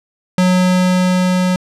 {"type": "tone with level ramp", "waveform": "square", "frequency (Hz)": 182.8, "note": "F#3", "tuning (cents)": -21, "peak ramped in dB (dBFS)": [-10, -13], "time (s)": [0.38, 1.56], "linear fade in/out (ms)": 2, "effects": ["low-pass 9000 Hz 12 dB/octave"]}